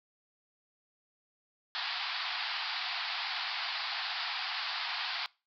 white band-pass noise, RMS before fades -36 dBFS, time 1.75-5.26 s, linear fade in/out 0 ms, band 700 to 4900 Hz, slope 96 dB/octave, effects noise-tail reverb RT60 0.3 s tail -23 dB re dry

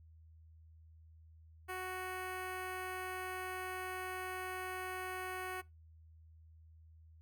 10% pulse tone with notch filter, 370 Hz, F#4, in tune, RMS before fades -42 dBFS, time 1.68-5.62 s, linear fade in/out 20 ms, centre 5500 Hz, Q 1.2, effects noise-tail reverb RT60 0.2 s tail -21 dB re dry + added 80 Hz sine -57 dBFS peak until 7.21 s

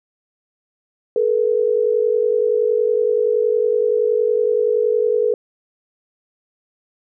sine tone pair together, 431 / 481.7 Hz, A4 / B4, -36 / -43 cents, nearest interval major second, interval 193 cents, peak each -17 dBFS, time 1.16-5.34 s, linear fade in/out 2 ms, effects none

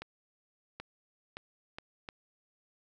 accelerating click train, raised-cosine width 0.3 ms, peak -25 dBFS, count 5, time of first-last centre 0.02-2.088 s, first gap 780 ms, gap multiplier 0.73, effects none

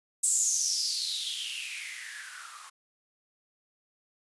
violet noise with band-pass filter sweep, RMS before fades -32 dBFS, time 0.23-2.7 s, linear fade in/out 10 ms, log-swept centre 8100 to 1100 Hz, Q 8.3, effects resampled to 24000 Hz

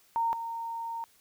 sine tone pair in turn, 920 / 920 Hz, A#5 / A#5, -23 / -23 cents, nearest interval unison, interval 0 cents, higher neither, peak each -25 / -33 dBFS, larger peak first, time 0.16-0.33 / 0.33-1.04 s, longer second, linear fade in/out 0 ms, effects white hiss -63 dBFS RMS until 1.2 s

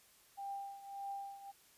sine tone with tremolo, 794 Hz, G5, 22 cents sharp, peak -39 dBFS, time 0.37-1.52 s, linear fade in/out 20 ms, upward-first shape triangle, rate 1.7 Hz, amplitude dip 80%, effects white hiss -66 dBFS RMS until 1.77 s + resampled to 32000 Hz

